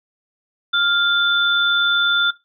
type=tone pair together; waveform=sine; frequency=1400 / 3528 Hz; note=F6 / A7; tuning=+4 / +4 cents; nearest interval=octave + major third; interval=1600 cents; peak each=-17 dBFS; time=0.73-2.31 s; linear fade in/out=10 ms; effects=noise-tail reverb RT60 0.2 s tail -18 dB re dry